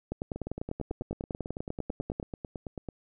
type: two click trains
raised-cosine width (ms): 2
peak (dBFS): -23 / -19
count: 24 / 22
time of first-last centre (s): 0.36-2.887 / 0.12-2.199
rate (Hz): 9.1 / 10.1
effects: none